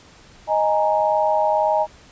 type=chord; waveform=sine; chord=D# suspended fourth; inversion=none; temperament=equal; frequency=622.3 / 830.6 / 932.3 Hz; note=D#5 / G#5 / A#5; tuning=0 / 0 / 0 cents; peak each=-19 / -20 / -22 dBFS; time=0.47-1.87 s; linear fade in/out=50 ms; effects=pink hiss -48 dBFS RMS until 2.11 s + resampled to 16000 Hz